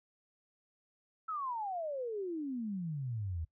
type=exponential sweep; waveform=sine; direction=down; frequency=1334 to 77 Hz; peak=-35 dBFS; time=1.28-3.45 s; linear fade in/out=10 ms; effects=noise-tail reverb RT60 0.1 s tail -21 dB re dry